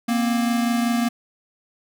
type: tone pair together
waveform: square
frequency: 234.7 / 260 Hz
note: A#3 / C4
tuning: +12 / -11 cents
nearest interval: major second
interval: 177 cents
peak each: -20 / -28 dBFS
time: 0.08-1.09 s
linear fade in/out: 10 ms
effects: none